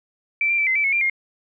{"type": "tone with pitch steps", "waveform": "sine", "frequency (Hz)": [2332, 2373, 2322, 2061, 2318, 2190, 2378, 2130], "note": ["D7", "D7", "D7", "C7", "D7", "C#7", "D7", "C7"], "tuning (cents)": [-13, 17, -20, -27, -23, -22, 21, 30], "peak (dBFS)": -17, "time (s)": [0.41, 1.098], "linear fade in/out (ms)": 2, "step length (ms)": 86, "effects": []}